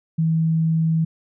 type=tone; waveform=sine; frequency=161.7 Hz; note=E3; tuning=33 cents flat; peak=-16 dBFS; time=0.18-1.05 s; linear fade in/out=10 ms; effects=none